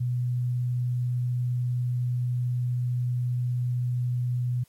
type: tone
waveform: sine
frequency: 123.47 Hz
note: B2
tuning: in tune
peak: -24 dBFS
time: 0-4.64 s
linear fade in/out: 10 ms
effects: white hiss -64 dBFS RMS until 4.68 s + AAC 48 kbps